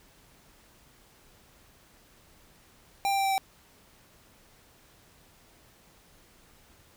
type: tone with pitch steps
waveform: square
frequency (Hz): 793 / 788 / 783 / 778 / 773.1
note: G5 / G5 / G5 / G5 / G5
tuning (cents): +20 / +9 / -2 / -13 / -24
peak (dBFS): -25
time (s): 3.05-3.38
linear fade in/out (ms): 0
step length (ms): 66
effects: pink hiss -59 dBFS RMS until 6.96 s